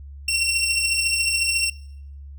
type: beating tone pair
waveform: 20% pulse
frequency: 2723 / 2737 Hz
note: F7 / F7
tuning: -44 / -36 cents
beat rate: 14 Hz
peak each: -16 / -21 dBFS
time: 0.28-1.7 s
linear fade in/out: 5 ms
effects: noise-tail reverb RT60 0.7 s tail -22 dB re dry + added 70 Hz sine -36 dBFS peak until 2.38 s